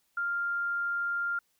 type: tone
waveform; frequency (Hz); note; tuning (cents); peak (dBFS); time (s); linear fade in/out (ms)
sine; 1396.9; F6; 0; -28; 0.17-1.39; 5
effects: white hiss -73 dBFS RMS until 1.59 s